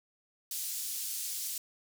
white band-pass noise, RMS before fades -37 dBFS, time 0.51-1.58 s, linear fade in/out 2 ms, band 4900 to 15000 Hz, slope 12 dB/octave, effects none

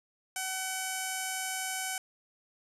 5% pulse tone with notch filter, 756 Hz, F#5, 37 cents sharp, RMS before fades -35 dBFS, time 0.36-1.98 s, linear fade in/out 2 ms, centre 4100 Hz, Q 1.3, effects resampled to 32000 Hz

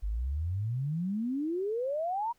sine exponential sweep, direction up, 47.68 to 970 Hz, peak -29 dBFS, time 0.02-2.33 s, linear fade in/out 20 ms, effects pink hiss -70 dBFS RMS until 2.38 s

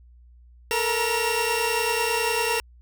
sawtooth tone cluster, 442 / 472 / 952 / 2729 Hz, A4 / A#4 / A#5 / F7, +8 / +22 / +36 / -41 cents, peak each -24 dBFS, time 0.71-2.6 s, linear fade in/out 0 ms, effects added 60 Hz sine -48 dBFS peak until 2.81 s

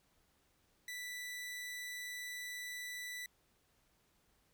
sawtooth tone, 1975.5 Hz, B6, in tune, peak -39 dBFS, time 0.88-3.26 s, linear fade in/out 2 ms, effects pink hiss -74 dBFS RMS until 4.53 s

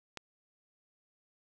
click, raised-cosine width 0.2 ms, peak -23 dBFS, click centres 0.173 s, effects none

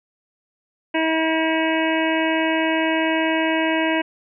harmonic tone, 321.1 Hz, E4, 45 cents flat, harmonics 1 / 2 / 3 / 5 / 6 / 7 / 8 / 9, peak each -21 / -24 / -26 / -28 / -29 / -29 / -30 / -31 dBFS, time 0.94-4.02 s, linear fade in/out 10 ms, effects none

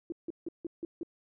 sine tone bursts, 335.8 Hz, E4, 32 cents sharp, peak -33 dBFS, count 6, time 0.1-1.032 s, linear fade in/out 2 ms, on 22 ms, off 160 ms, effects none

